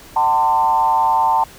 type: tone with frequency modulation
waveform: sine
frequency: 895 Hz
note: A5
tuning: 29 cents sharp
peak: -12 dBFS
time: 0.16-1.44 s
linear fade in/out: 5 ms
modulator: 140 Hz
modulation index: 0.85
effects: pink hiss -41 dBFS RMS until 1.58 s